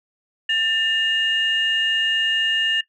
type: tone pair together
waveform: sine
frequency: 1787.8 / 2838 Hz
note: A6 / F7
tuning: +27 / +27 cents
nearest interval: minor sixth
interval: 800 cents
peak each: -21 / -19 dBFS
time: 0.49-2.81 s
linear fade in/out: 5 ms
effects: noise-tail reverb RT60 0.1 s tail -18 dB re dry + tanh soft clip ceiling -11 dBFS